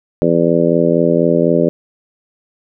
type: harmonic tone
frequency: 84.1 Hz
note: E2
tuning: 35 cents sharp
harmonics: 2 / 3 / 4 / 5 / 6 / 7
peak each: -17 / -17 / -17 / -17 / -17 / -17 dBFS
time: 0.22-1.69 s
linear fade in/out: 0 ms
effects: none